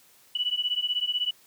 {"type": "beating tone pair", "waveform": "sine", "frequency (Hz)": [2948, 2964], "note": ["F#7", "F#7"], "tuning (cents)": [-7, 2], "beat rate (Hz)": 16, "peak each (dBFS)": -28, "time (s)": [0.35, 1.31], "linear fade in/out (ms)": 5, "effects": ["white hiss -58 dBFS RMS until 1.46 s", "high-pass 100 Hz 12 dB/octave"]}